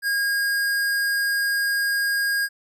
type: tone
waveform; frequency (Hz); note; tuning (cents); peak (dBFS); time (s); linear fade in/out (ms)
square; 1628; G#6; -35; -21; 0.02-2.49; 50
effects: none